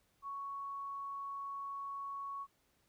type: tone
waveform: sine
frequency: 1112 Hz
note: C#6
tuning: 5 cents sharp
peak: -40 dBFS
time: 0.22-2.47 s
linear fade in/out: 50 ms
effects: pink hiss -75 dBFS RMS until 2.88 s